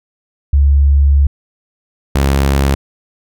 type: tone pair in turn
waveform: sine / sawtooth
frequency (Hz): 70.4 / 68.79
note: C#2 / C#2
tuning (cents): +27 / -13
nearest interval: unison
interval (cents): 40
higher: first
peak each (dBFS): -6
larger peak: neither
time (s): 0.53-1.27 / 2.15-2.75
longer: first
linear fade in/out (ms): 5
effects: none